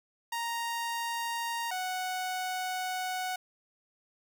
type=tone pair in turn; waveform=sawtooth; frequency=932.3 / 740 Hz; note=A#5 / F#5; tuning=0 / 0 cents; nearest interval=major third; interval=400 cents; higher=first; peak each=-28 dBFS; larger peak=neither; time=0.32-1.71 / 1.71-3.36 s; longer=second; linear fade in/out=5 ms; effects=none